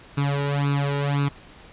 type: tone with flanger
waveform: sawtooth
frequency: 141.9 Hz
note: C#3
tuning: 41 cents sharp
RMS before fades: -23 dBFS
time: 0.17-1.29 s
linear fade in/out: 10 ms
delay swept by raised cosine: 0.77 to 2.17 ms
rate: 1.9 Hz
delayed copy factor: +0.85
effects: pink hiss -47 dBFS RMS until 1.72 s + resampled to 8000 Hz